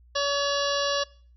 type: harmonic tone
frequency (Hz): 567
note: C#5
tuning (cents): +39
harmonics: 1 / 2 / 3 / 5 / 6 / 7 / 8 / 9 / 10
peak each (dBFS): -27 / -30 / -32 / -34 / -35 / -35 / -36 / -37 / -37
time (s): 0.15-1.04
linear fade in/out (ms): 10
effects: noise-tail reverb RT60 0.5 s tail -24 dB re dry + added 60 Hz sine -52 dBFS peak until 1.36 s